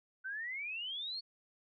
sine exponential sweep, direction up, 1500 to 4435 Hz, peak -38 dBFS, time 0.24-1.21 s, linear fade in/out 20 ms, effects none

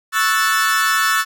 40% pulse chord, F# minor seventh, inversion second, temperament equal, 1108.7 / 1318.5 / 1480 / 1760 Hz, C#6 / E6 / F#6 / A6, 0 / 0 / 0 / 0 cents, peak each -22 / -18 / -21 / -18 dBFS, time 0.12-1.25 s, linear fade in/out 50 ms, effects none

